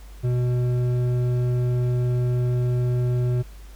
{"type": "tone with hard clipping", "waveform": "triangle", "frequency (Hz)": 123.5, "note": "B2", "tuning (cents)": 0, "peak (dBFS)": -21, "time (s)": [0.23, 3.43], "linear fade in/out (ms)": 20, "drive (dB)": 12, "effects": ["added 50 Hz sine -39 dBFS peak until 3.75 s", "pink hiss -52 dBFS RMS until 3.75 s"]}